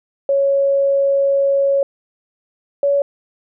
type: tone pair in turn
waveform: sine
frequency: 554 / 564 Hz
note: C#5 / C#5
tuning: -1 / +30 cents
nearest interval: unison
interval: 31 cents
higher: second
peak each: -12 dBFS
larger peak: neither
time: 0.29-1.83 / 2.83-3.02 s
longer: first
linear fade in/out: 2 ms
effects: none